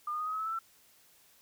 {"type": "tone with pitch steps", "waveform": "sine", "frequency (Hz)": [1206, 1224.2, 1242.8, 1261.6, 1280.7, 1300, 1319.7, 1339.7], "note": ["D6", "D#6", "D#6", "D#6", "D#6", "E6", "E6", "E6"], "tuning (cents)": [46, -28, -2, 24, 50, -24, 2, 28], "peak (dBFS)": -32, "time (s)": [0.07, 0.59], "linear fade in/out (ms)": 5, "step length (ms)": 65, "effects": ["white hiss -63 dBFS RMS until 1.41 s"]}